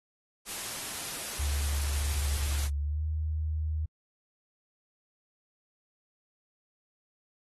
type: noise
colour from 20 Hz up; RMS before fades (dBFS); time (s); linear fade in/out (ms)
white; -37; 0.45-2.7; 50
type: tone with pitch glide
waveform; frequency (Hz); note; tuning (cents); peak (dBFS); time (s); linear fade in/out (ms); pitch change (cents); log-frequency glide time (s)
sine; 71.7 to 77.74; D2 to D#2; -41 to -1; -28; 1.39-3.86; 10; +140; 2.78-3.05
effects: AAC 32 kbps